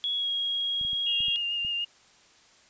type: tone with pitch glide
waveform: sine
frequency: 3354 to 3289 Hz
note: G#7 to G#7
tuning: +16 to -18 cents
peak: -26 dBFS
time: 0.04-1.36 s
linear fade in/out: 0 ms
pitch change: -34 cents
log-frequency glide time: 0.16-0.28 s
type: clicks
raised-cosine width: 5 ms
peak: -34 dBFS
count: 6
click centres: 0.813 / 0.85 / 0.932 / 1.205 / 1.283 / 1.649 s
type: tone with vibrato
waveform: sine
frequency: 2820 Hz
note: F7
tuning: 16 cents sharp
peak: -27 dBFS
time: 1.06-1.85 s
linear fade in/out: 10 ms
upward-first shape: triangle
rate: 6.8 Hz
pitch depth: 24 cents each way
effects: white hiss -58 dBFS RMS until 2.69 s + resampled to 16000 Hz